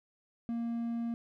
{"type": "tone", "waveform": "triangle", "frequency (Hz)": 233.1, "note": "A#3", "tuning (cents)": 0, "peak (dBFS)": -30, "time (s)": [0.49, 1.14], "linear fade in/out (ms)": 0, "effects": []}